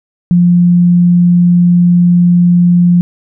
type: tone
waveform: sine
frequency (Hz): 175.4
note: F3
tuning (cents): +8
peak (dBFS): -4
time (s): 0.31-3.01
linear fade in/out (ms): 0
effects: none